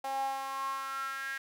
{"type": "tone with high-pass filter sweep", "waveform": "sawtooth", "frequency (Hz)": 270, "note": "C#4", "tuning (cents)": -45, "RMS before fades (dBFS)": -36, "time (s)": [0.04, 1.38], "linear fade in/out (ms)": 5, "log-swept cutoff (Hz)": [720, 1700], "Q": 8.4, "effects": []}